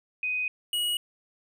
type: tone pair in turn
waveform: sine / square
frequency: 2500 / 2905 Hz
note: D#7 / F#7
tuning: +8 / -32 cents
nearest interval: minor third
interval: 260 cents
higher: second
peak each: -26 dBFS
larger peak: neither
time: 0.23-0.48 / 0.73-0.97 s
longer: first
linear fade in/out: 2 ms
effects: none